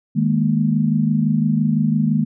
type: chord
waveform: sine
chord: D# suspended fourth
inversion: none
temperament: just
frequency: 155.56 / 207.4 / 233.3 Hz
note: D#3 / G#3 / A#3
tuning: 0 / -2 / +2 cents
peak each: -19 dBFS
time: 0.15-2.25 s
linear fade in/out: 20 ms
effects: none